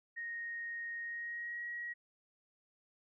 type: tone with pitch glide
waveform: sine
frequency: 1864 to 1903.2 Hz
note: A#6 to A#6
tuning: -1 to +35 cents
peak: -39 dBFS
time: 0.16-1.94 s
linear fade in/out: 20 ms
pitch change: +36 cents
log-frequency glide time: 1.02-1.64 s
effects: none